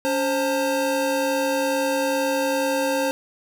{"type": "tone cluster", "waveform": "square", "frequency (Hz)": [280.9, 529, 905], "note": ["C#4", "C5", "A5"], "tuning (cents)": [23, 19, 48], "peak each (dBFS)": [-27, -23, -29], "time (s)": [0.05, 3.11], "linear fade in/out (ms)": 0, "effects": []}